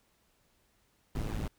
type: noise with amplitude modulation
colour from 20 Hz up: brown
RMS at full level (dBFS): -31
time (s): 1.15-1.48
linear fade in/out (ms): 5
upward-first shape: sine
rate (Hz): 108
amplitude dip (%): 80
effects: pink hiss -71 dBFS RMS until 1.58 s